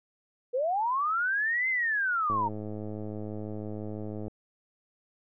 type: linear two-way sweep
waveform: sine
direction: up then down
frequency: 470 to 2093 to 887 Hz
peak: -25 dBFS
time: 0.53-2.49 s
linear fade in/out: 20 ms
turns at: 1.69 s
type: click train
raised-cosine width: 2 ms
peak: -25 dBFS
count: 211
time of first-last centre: 2.3-4.281 s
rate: 106 Hz
effects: none